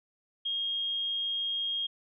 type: tone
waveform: sine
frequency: 3247 Hz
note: G#7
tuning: 40 cents flat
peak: -29 dBFS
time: 0.45-1.87 s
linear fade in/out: 10 ms
effects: none